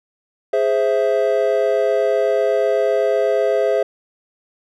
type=chord; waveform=triangle; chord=Ab augmented; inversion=none; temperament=equal; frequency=415.3 / 523.3 / 659.3 Hz; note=Ab4 / C5 / E5; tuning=0 / 0 / 0 cents; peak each=-17 dBFS; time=0.53-3.83 s; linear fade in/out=5 ms; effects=none